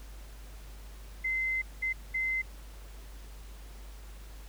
sine tone bursts at uneven times, 2065 Hz, C7, 23 cents flat, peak -28 dBFS, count 3, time 1.24-1.62 / 1.82-1.93 / 2.14-2.42 s, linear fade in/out 10 ms, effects added 50 Hz sine -44 dBFS peak until 4.48 s + pink hiss -55 dBFS RMS until 4.48 s

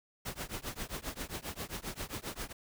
pink noise with tremolo, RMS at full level -37 dBFS, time 0.25-2.53 s, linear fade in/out 10 ms, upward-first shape triangle, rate 7.5 Hz, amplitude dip 100%, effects none

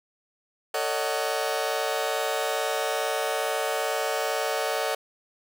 sawtooth chord, D# half-diminished seventh, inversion second, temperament just, 448 / 560 / 622.3 / 746.7 Hz, A4 / C#5 / D#5 / F#5, +31 / +18 / 0 / +16 cents, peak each -27 dBFS, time 0.74-4.95 s, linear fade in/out 5 ms, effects none

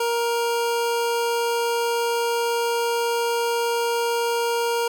25% pulse tone, 469.1 Hz, A#4, 11 cents sharp, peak -17 dBFS, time 0-4.88 s, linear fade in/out 5 ms, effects none

